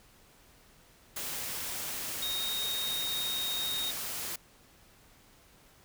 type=tone in noise; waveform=sine; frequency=3729 Hz; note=A#7; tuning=in tune; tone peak=-32 dBFS; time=2.22-3.91 s; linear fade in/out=5 ms; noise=white; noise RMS=-37 dBFS; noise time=1.16-4.36 s; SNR=+2 dB; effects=pink hiss -60 dBFS RMS until 5.84 s